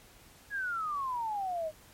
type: exponential sweep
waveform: sine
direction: down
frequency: 1688 to 609 Hz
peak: -31 dBFS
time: 0.5-1.72 s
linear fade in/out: 50 ms
effects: pink hiss -57 dBFS RMS until 1.93 s + MP3 64 kbps